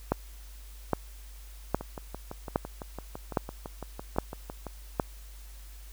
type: two click trains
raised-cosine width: 1 ms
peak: -10 / -23 dBFS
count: 7 / 18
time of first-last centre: 0.12-4.998 / 1.81-4.667 s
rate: 1.23 / 5.95 Hz
effects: added 50 Hz sine -44 dBFS peak until 5.92 s + white hiss -55 dBFS RMS until 5.92 s